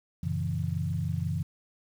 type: chord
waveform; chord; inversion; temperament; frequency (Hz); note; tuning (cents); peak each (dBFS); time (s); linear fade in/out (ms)
sine; F# dominant seventh; none; equal; 92.5 / 116.54 / 138.59 / 164.81; F#2 / A#2 / C#3 / E3; 0 / 0 / 0 / 0; -32 / -37 / -33 / -32; 0.23-1.43; 5
effects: 9-bit